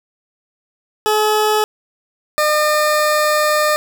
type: tone pair in turn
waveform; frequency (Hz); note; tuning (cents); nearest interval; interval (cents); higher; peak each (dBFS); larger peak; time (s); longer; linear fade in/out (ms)
20% pulse; 426.9 / 605.3; G#4 / D#5; +48 / -48; tritone; 604; second; -8; neither; 1.06-1.64 / 2.38-3.76; second; 0
effects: none